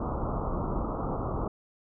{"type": "low-pass noise", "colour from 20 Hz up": "pink", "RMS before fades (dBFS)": -31, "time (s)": [0, 1.48], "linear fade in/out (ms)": 5, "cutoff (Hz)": 1300, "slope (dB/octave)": 96, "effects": []}